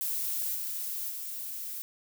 violet noise with level steps, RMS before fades -32 / -35 / -38 dBFS, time 0.01-1.82 s, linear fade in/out 0 ms, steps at 0.54 / 1.09 s, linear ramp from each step 20 ms, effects none

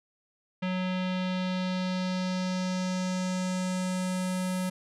square tone with low-pass filter sweep, 184.3 Hz, F#3, 7 cents flat, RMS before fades -30 dBFS, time 0.62-4.7 s, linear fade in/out 10 ms, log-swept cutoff 2900 to 11000 Hz, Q 2, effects none

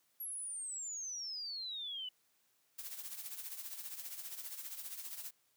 sine exponential sweep, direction down, 11630 to 2948 Hz, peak -40 dBFS, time 0.2-2.09 s, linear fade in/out 5 ms
blue noise with tremolo, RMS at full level -43 dBFS, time 2.78-5.31 s, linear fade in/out 10 ms, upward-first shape triangle, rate 15 Hz, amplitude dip 70%
effects white hiss -75 dBFS RMS until 5.56 s + high-pass 100 Hz 12 dB/octave

